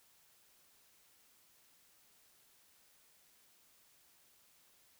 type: silence
effects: white hiss -68 dBFS RMS until 4.99 s